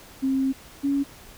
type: tone pair in turn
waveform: sine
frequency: 266.9 / 279.7 Hz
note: C4 / C#4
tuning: +35 / +16 cents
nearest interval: minor second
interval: 81 cents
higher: second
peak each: -20 dBFS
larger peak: neither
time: 0.22-0.53 / 0.83-1.04 s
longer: first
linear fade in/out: 20 ms
effects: pink hiss -47 dBFS RMS until 1.37 s